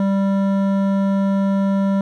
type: tone with hard clipping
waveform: sine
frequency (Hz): 196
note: G3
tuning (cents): 0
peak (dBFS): -17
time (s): 0-2.01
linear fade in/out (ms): 2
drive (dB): 12
effects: none